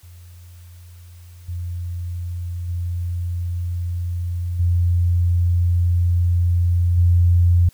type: tone with level steps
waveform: sine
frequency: 87.31 Hz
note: F2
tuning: in tune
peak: -39 / -24 / -21 / -14 / -11 dBFS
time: 0.03-7.69 s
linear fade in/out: 5 ms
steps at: 1.48 / 2.68 / 4.59 / 6.97 s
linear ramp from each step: 10 ms
effects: white hiss -54 dBFS RMS until 7.73 s